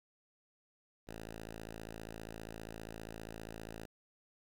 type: tone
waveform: 5% pulse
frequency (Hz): 55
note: A1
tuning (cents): 0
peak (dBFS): -34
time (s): 1.07-3.86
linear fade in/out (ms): 10
effects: 11-bit